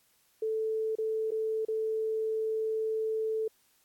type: tone with dropouts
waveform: sine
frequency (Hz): 439.8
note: A4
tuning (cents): -1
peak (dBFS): -28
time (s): 0.42-3.48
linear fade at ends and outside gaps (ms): 5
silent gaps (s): 0.954-0.984 / 1.308-1.317 / 1.651-1.683
effects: white hiss -68 dBFS RMS until 3.84 s + AAC 64 kbps